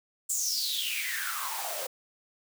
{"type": "noise with high-pass filter sweep", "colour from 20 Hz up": "white", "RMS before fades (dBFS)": -32, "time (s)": [0.29, 1.87], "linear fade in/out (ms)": 10, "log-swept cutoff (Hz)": [7800, 510], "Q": 8.7, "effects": []}